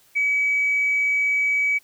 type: tone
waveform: sine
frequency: 2279 Hz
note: C#7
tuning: 47 cents sharp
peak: -17 dBFS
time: 0.15-1.79 s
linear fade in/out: 20 ms
effects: tanh soft clip ceiling -13 dBFS + white hiss -57 dBFS RMS until 1.83 s

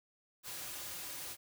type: noise with comb filter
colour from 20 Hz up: white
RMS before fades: -44 dBFS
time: 0.43-1.37 s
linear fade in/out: 50 ms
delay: 4.5 ms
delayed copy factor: -0.55
effects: none

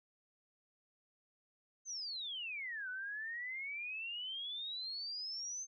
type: exponential two-way sweep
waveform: sine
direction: down then up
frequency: 6350 to 1478 to 6350 Hz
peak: -40 dBFS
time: 1.85-5.67 s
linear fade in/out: 50 ms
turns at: 2.89 s
effects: none

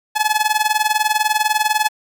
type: tone with tremolo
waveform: sawtooth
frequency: 856 Hz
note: A5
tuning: 48 cents flat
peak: -7 dBFS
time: 0.15-1.89 s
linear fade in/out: 20 ms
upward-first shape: triangle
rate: 20 Hz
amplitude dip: 95%
effects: 8-bit

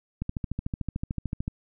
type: click train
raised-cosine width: 5 ms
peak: -17 dBFS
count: 18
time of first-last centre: 0.22-1.479 s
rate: 13.5 Hz
effects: none

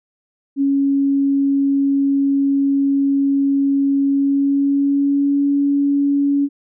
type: tone with pitch glide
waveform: sine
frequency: 277.2 to 282.4 Hz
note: C#4 to C#4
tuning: 0 to +32 cents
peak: -13 dBFS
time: 0.56-6.49 s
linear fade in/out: 50 ms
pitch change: +32 cents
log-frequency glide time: 4.06-5.43 s
effects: none

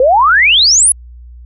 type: exponential sweep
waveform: sine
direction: up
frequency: 488.4 to 10930 Hz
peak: -5 dBFS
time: 0-0.92 s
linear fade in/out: 2 ms
effects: added 60 Hz sine -31 dBFS peak until 1.45 s

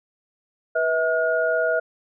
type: tone cluster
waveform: sine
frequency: 489.8 / 645 / 1434 Hz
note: B4 / E5 / F6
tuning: -14 / -38 / +45 cents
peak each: -25 / -21 / -24 dBFS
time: 0.75-1.8 s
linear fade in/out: 10 ms
effects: none

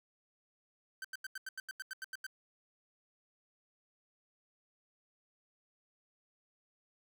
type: tone bursts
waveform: 45% pulse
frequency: 1547 Hz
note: G6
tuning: 23 cents flat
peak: -40 dBFS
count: 12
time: 1.02-2.266 s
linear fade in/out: 2 ms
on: 25 ms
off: 86 ms
effects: 13-bit

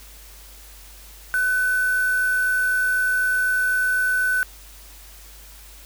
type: tone with quantisation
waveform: sine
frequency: 1504 Hz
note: F#6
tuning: 28 cents sharp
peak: -18 dBFS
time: 1.34-4.43 s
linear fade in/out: 0 ms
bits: 5
effects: added 50 Hz sine -44 dBFS peak until 5.85 s + white hiss -46 dBFS RMS until 5.85 s

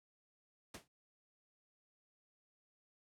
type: noise with exponential decay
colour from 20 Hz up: pink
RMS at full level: -44 dBFS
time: 0.74-0.88 s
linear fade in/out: 5 ms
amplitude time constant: 29 ms
effects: high-pass 80 Hz 12 dB/octave + low-pass 11000 Hz 12 dB/octave

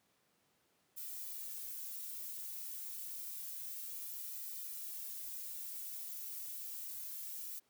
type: noise with flanger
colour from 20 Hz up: violet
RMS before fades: -45 dBFS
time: 0.96-7.6 s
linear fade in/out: 20 ms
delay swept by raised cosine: 1.8 to 2.55 ms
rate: 0.29 Hz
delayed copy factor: -0.6
effects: pink hiss -75 dBFS RMS until 7.69 s + high-pass 150 Hz 12 dB/octave

